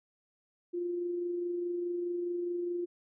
sine tone with amplitude modulation, 350.1 Hz, F4, 4 cents sharp, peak -30 dBFS, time 0.73-2.86 s, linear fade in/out 20 ms, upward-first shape sine, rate 24.8 Hz, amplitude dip 30%, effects none

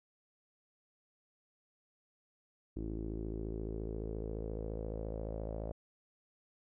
sawtooth tone with low-pass filter sweep, 54.4 Hz, A1, 19 cents flat, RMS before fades -40 dBFS, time 2.76-5.72 s, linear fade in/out 5 ms, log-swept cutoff 330 to 590 Hz, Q 4.6, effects none

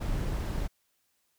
brown noise, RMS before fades -31 dBFS, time 0-0.68 s, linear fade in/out 20 ms, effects white hiss -74 dBFS RMS until 1.38 s

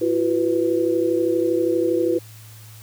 sine chord, E suspended second, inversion none, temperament equal with one note detuned, 337.5 / 370 / 493.9 Hz, E4 / F#4 / B4, +41 / 0 / 0 cents, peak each -20 / -23 / -22 dBFS, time 0.01-2.19 s, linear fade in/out 10 ms, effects added 109 Hz sine -41 dBFS peak until 2.82 s + white hiss -47 dBFS RMS until 2.82 s

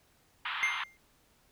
pink band-pass noise, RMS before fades -36 dBFS, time 0.45-0.84 s, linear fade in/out 5 ms, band 940 to 3500 Hz, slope 48 dB/octave
triangle tone with exponential decay, 2100 Hz, C7, 6 cents sharp, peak -22 dBFS, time 0.63-0.97 s, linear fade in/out 0 ms, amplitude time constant 72 ms
effects pink hiss -67 dBFS RMS until 1.51 s

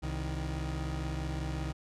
30% pulse tone pair together, 66.01 / 156.9 Hz, C2 / D#3, +16 / +15 cents, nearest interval octave + minor third, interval 1499 cents, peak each -32 / -35 dBFS, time 0.02-1.73 s, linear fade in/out 20 ms, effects low-pass 8000 Hz 12 dB/octave

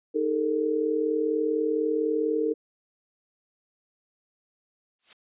sine chord, D# suspended fourth, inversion none, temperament equal with one note detuned, 311.1 / 415.3 / 455.3 Hz, D#4 / G#4 / A#4, 0 / 0 / -41 cents, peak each -28 / -30 / -25 dBFS, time 0.14-2.54 s, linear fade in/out 20 ms
blue noise with exponential growth, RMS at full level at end -36 dBFS, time 4.99-5.13 s, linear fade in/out 1 ms, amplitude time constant 30 ms
effects resampled to 8000 Hz

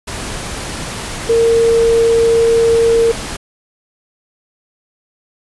sine tone in noise, 460 Hz, A#4, 23 cents flat, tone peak -8 dBFS, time 1.29-3.12 s, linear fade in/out 10 ms, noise pink, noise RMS -24 dBFS, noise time 0.07-3.37 s, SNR +13 dB, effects resampled to 24000 Hz

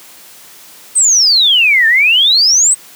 sine exponential two-way sweep, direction down then up, 8550 to 1760 to 8410 Hz, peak -6 dBFS, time 0.95-2.75 s, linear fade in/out 20 ms, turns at 1.87 s, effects white hiss -38 dBFS RMS until 2.95 s + high-pass 150 Hz 12 dB/octave

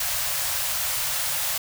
white band-stop noise, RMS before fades -26 dBFS, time 0-1.58 s, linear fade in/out 5 ms, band 160 to 520 Hz, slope 96 dB/octave, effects none

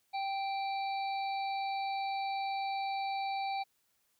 harmonic tone with a mistuned harmonic, 784 Hz, G5, in tune, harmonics 1 / 3 / 5 / 6, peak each -33 / -43 / -47 / -49 dBFS, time 0.13-3.64 s, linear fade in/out 20 ms, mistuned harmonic 6, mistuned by -84 cents, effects white hiss -75 dBFS RMS until 4.19 s

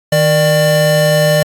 square tone pair together, 156.09 / 596 Hz, D#3 / D5, +6 / +25 cents, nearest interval octave + major seventh, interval 2319 cents, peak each -14 / -11 dBFS, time 0.12-1.43 s, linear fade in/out 5 ms, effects AAC 64 kbps

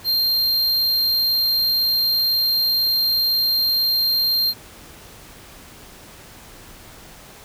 square tone, 4186 Hz, C8, in tune, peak -17 dBFS, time 0.04-4.54 s, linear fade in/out 50 ms, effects pink hiss -43 dBFS RMS until 7.44 s

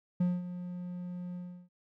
triangle tone with ADSR envelope, 178.3 Hz, F3, 36 cents sharp, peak -22 dBFS, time 0.2-1.69 s, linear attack 8 ms, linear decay 210 ms, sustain -13 dB, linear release 340 ms, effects none

